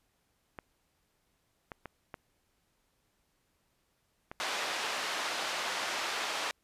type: clicks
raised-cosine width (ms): 0.5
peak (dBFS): -26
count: 5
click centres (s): 0.588 / 1.718 / 1.857 / 2.142 / 4.315
type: band-pass noise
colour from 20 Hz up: pink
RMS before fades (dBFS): -35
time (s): 4.4-6.51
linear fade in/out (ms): 0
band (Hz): 700 to 5200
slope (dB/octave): 12
effects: pink hiss -75 dBFS RMS until 6.63 s + resampled to 32000 Hz